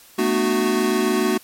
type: chord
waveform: square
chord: B minor seventh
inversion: third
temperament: equal with one note detuned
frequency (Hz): 220 / 246.9 / 301.1 / 370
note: A3 / B3 / D4 / F#4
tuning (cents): 0 / 0 / +43 / 0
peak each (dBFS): -24 / -25 / -26 / -21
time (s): 0.18-1.38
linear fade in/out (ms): 10
effects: white hiss -48 dBFS RMS until 1.43 s + MP3 64 kbps